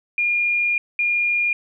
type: tone pair in turn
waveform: sine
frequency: 2418 / 2418 Hz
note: D7 / D7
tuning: +50 / +50 cents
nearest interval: unison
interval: 0 cents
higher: neither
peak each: -17 dBFS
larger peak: neither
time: 0.18-0.78 / 0.99-1.53 s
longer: first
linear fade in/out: 2 ms
effects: none